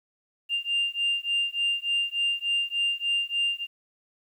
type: beating tone pair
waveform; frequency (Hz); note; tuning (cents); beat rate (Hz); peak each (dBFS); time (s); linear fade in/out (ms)
sine; 2794 / 2797.4; F7 / F7; 0 / +2; 3.4; -26; 0.49-3.67; 50
effects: tanh soft clip ceiling -19 dBFS + 10-bit